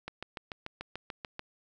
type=click train; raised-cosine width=0.3 ms; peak=-22 dBFS; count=10; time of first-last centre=0.08-1.394 s; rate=6.85 Hz; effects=none